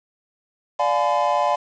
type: chord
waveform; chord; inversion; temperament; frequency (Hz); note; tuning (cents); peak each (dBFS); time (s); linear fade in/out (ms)
triangle; D diminished seventh; none; just; 587.3 / 704.8 / 845.8 / 1014.9; D5 / F5 / Ab5 / Cb6; 0 / +16 / +31 / +47; -21; 0.79-1.56; 10
effects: resampled to 16000 Hz + 7-bit